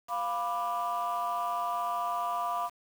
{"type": "chord", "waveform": "sine", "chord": "B diminished", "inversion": "second", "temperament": "equal with one note detuned", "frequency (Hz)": [698.5, 987.8, 1181.5], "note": ["F5", "B5", "D6"], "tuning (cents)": [0, 0, 10], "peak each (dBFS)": -32, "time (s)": [0.08, 2.7], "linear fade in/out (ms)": 50, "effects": ["tanh soft clip ceiling -24 dBFS", "8-bit"]}